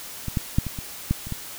clicks, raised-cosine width 5 ms, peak -16 / -10 / -6 / -17 / -19 / -8 / -23 / -16 dBFS, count 8, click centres 0.283 / 0.372 / 0.585 / 0.667 / 0.788 / 1.11 / 1.27 / 1.323 s, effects white hiss -38 dBFS RMS until 1.58 s

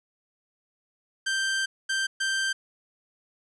sawtooth tone bursts at uneven times, 1568 Hz, G6, in tune, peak -21 dBFS, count 3, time 1.26-1.66 / 1.89-2.07 / 2.2-2.53 s, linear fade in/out 10 ms, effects resampled to 22050 Hz + 10-bit

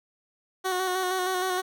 15% pulse tone with vibrato, 370 Hz, F#4, in tune, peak -19 dBFS, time 0.64-1.62 s, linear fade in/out 20 ms, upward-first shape square, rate 6.4 Hz, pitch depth 27 cents each way, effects none

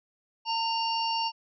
harmonic tone with a mistuned harmonic, 909 Hz, A#5, 44 cents flat, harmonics 1 / 3 / 5 / 6, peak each -28 / -33 / -35 / -36 dBFS, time 0.45-1.32 s, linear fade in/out 50 ms, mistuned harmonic 3, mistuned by +47 cents, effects none

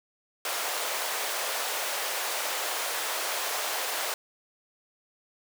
pink high-pass noise, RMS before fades -31 dBFS, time 0.45-4.14 s, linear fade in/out 2 ms, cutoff 520 Hz, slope 24 dB/octave, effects none

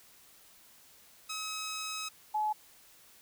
10% pulse / sine tone pair in turn, 1278 / 853 Hz, D#6 / G#5, +46 / +46 cents, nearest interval perfect fifth, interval 700 cents, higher first, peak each -28 dBFS, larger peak neither, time 1.29-2.09 / 2.34-2.53 s, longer first, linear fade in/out 10 ms, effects white hiss -59 dBFS RMS until 3.21 s

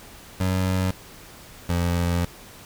25% pulse tone pair in turn, 93.3 / 86.81 Hz, F#2 / F2, +15 / -10 cents, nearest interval minor second, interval 125 cents, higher first, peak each -17 dBFS, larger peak neither, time 0.4-0.91 / 1.69-2.25 s, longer second, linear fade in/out 5 ms, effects pink hiss -45 dBFS RMS until 2.65 s

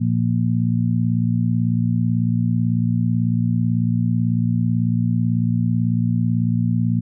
harmonic tone, 58.1 Hz, A#1, 5 cents flat, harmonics 2 / 3 / 4, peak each -19 / -21 / -22 dBFS, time 0-7.01 s, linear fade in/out 20 ms, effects none

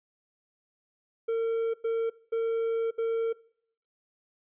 triangle tone bursts at uneven times, 455.4 Hz, A#4, 40 cents flat, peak -23 dBFS, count 4, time 1.28-1.74 / 1.84-2.1 / 2.32-2.91 / 2.98-3.33 s, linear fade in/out 10 ms, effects noise-tail reverb RT60 0.6 s tail -21 dB re dry + resampled to 8000 Hz

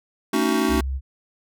square chord, D# half-diminished seventh, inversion second, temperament just, 224 / 280 / 311.1 / 373.4 Hz, A3 / C#4 / D#4 / F#4, +31 / +18 / 0 / +16 cents, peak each -25 dBFS, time 0.33-0.81 s, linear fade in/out 5 ms
sine tone, 66.6 Hz, C2, 31 cents sharp, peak -23 dBFS, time 0.68-1.01 s, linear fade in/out 50 ms
effects none

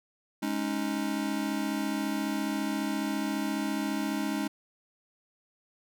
square chord, Ab suspended fourth, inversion none, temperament just, 207.7 / 276.9 / 311.5 Hz, Ab3 / Db4 / Eb4, 0 / -2 / +2 cents, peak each -34 dBFS, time 0.42-4.48 s, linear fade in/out 10 ms, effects none

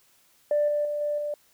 sine tone with level steps, 590 Hz, D5, 8 cents sharp, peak -19 / -22 / -26 / -24 / -27 dBFS, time 0.51-1.34 s, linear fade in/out 2 ms, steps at 0.68 / 0.85 / 1.01 / 1.18 s, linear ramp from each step 2 ms, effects tanh soft clip ceiling -16 dBFS + white hiss -62 dBFS RMS until 1.53 s

